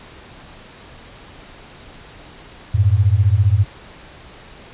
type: beating tone pair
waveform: sine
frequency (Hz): 92.7 / 107.7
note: F#2 / A2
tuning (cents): +4 / -37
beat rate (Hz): 15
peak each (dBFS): -14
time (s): 2.74-3.65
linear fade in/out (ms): 10
effects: pink hiss -41 dBFS RMS until 4.73 s + resampled to 8000 Hz